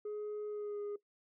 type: tone with pitch glide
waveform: sine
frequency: 420 to 411.4 Hz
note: G#4 to G#4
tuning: +19 to -16 cents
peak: -35 dBFS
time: 0.05-0.96 s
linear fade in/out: 5 ms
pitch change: -35 cents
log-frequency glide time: 0.48-0.8 s
effects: noise-tail reverb RT60 0.1 s tail -18 dB re dry + tanh soft clip ceiling -37 dBFS